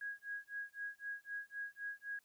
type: tone with tremolo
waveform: sine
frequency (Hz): 1649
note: G#6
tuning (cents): -13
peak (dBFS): -39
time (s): 0.01-2.19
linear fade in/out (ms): 2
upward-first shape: sine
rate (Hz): 3.9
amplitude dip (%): 100
effects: white hiss -75 dBFS RMS until 2.24 s